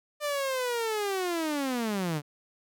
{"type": "linear sweep", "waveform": "sawtooth", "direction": "down", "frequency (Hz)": [599, 140.6], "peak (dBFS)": -24, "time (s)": [0.2, 2.22], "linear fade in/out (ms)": 50, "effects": []}